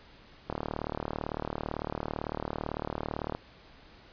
click train, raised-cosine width 1 ms, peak -18 dBFS, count 109, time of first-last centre 0.5-3.35 s, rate 37.9 Hz, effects pink hiss -55 dBFS RMS until 4.12 s + resampled to 11025 Hz

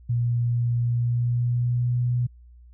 sine tone with pitch glide, 119.5 to 122.43 Hz, A#2 to B2, +43 to -15 cents, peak -20 dBFS, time 0.09-2.27 s, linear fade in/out 10 ms, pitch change +42 cents, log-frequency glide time 0.87-1.97 s, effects added 60 Hz sine -46 dBFS peak until 2.73 s

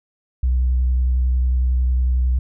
sine tone with vibrato, 62.9 Hz, B1, 32 cents sharp, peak -13 dBFS, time 0.43-2.39 s, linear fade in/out 5 ms, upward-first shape sine, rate 11 Hz, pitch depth 20 cents each way, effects tanh soft clip ceiling -12 dBFS

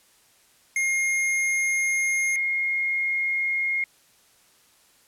square / sine tone pair in turn, 2135 / 2143 Hz, C7 / C7, +34 / +41 cents, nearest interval unison, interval 7 cents, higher second, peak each -22 dBFS, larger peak neither, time 0.76-2.36 / 2.36-3.84 s, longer first, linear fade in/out 2 ms, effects white hiss -59 dBFS RMS until 5.07 s + low-pass 12000 Hz 12 dB/octave

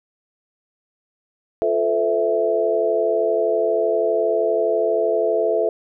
sine chord, F major seventh, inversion none, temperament equal with one note detuned, 349.2 / 440 / 512.5 / 659.3 Hz, F4 / A4 / C5 / E5, 0 / 0 / -36 / 0 cents, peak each -26 / -20 / -25 / -20 dBFS, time 1.62-5.69 s, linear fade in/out 0 ms, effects none

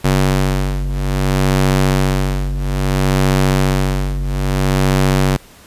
sawtooth ring-modulated tone, 95 Hz, F#2, 46 cents sharp, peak -6 dBFS, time 0.04-5.37 s, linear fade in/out 10 ms, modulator 47.2 Hz, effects pink hiss -43 dBFS RMS until 5.66 s + resampled to 32000 Hz

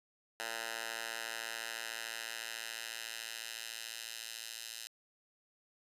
10% pulse tone with high-pass filter sweep, 113.9 Hz, A#2, 40 cents flat, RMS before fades -43 dBFS, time 0.4-4.87 s, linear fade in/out 0 ms, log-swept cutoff 1100 to 3700 Hz, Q 0.88, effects resampled to 32000 Hz

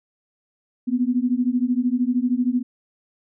sine beating tone pair, 241.5 / 254.5 Hz, B3 / C4, -39 / -48 cents, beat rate 13 Hz, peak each -21 dBFS, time 0.87-2.63 s, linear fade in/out 20 ms, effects none

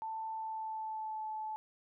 sine tone with pitch glide, 886 to 867.3 Hz, A5 to A5, +12 to -25 cents, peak -37 dBFS, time 0.02-1.56 s, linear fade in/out 0 ms, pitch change -37 cents, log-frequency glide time 0.3-1.26 s, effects none

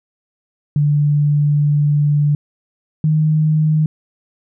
sine tone pair in turn, 146.83 / 154.84 Hz, D3 / D#3, 0 / -8 cents, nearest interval minor second, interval 92 cents, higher second, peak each -11 dBFS, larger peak neither, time 0.76-2.35 / 3.04-3.86 s, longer first, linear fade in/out 2 ms, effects none

